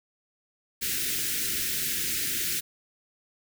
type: band-stop noise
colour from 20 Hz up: white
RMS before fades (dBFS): -29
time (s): 0.81-2.61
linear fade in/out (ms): 20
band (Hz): 440 to 1500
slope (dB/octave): 48
effects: none